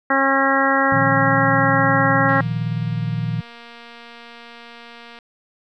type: harmonic tone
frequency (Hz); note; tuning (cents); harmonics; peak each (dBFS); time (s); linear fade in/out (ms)
271.5; C#4; -36; 1 / 2 / 3 / 4 / 5 / 6 / 7; -22 / -22 / -22 / -22 / -22 / -22 / -22; 0.1-2.41; 5
type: chord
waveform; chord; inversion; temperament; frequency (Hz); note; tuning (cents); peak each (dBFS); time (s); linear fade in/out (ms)
sine; Bb suspended fourth; none; just; 116.54 / 155.39 / 174.81; Bb2 / Eb3 / F3; 0 / -2 / +2; -23 / -24 / -27; 0.92-3.41; 5
type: click train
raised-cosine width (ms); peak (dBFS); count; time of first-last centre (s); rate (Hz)
0.3; -25; 682; 2.29-5.188; 235
effects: none